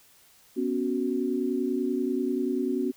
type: chord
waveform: sine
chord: B suspended second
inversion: none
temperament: equal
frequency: 246.9 / 277.2 / 370 Hz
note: B3 / C#4 / F#4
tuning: 0 / 0 / 0 cents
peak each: -29 dBFS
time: 0.56-2.92 s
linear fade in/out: 20 ms
effects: white hiss -58 dBFS RMS until 2.96 s